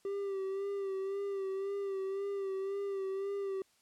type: tone with vibrato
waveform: triangle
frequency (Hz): 392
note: G4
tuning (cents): 0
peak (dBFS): -32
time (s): 0.05-3.62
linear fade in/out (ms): 2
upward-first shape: sine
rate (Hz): 1.9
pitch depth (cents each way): 38
effects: white hiss -70 dBFS RMS until 3.81 s + low-pass 10000 Hz 12 dB/octave